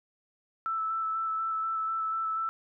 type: tone with vibrato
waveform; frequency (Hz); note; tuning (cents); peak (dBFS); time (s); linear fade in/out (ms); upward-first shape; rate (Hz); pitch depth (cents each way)
sine; 1318.5; E6; 0; -28; 0.66-2.49; 0; square; 4.1; 11
effects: none